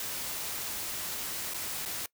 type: noise with dropouts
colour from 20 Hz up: white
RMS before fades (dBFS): -36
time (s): 0-2.06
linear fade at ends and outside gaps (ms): 2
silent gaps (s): 1.538-1.543 / 1.853-1.858
effects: noise-tail reverb RT60 0.1 s tail -22 dB re dry